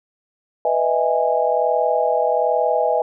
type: chord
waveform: sine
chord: E major seventh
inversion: second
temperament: just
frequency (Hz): 494.4 / 618.1 / 659.3 / 824.1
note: B4 / D#5 / E5 / G#5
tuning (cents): +2 / -12 / 0 / -14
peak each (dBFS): -21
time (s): 0.65-3.02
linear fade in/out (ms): 2
effects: none